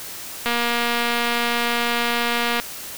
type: click train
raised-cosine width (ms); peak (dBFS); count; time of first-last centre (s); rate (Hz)
0.3; -6; 508; 0.46-2.599; 237
effects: white hiss -34 dBFS RMS until 2.97 s